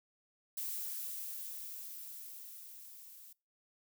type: noise with level ramp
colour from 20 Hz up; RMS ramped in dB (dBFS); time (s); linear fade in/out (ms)
violet; -39 to -55; 0.57-3.33; 5
effects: noise-tail reverb RT60 0.3 s tail -24 dB re dry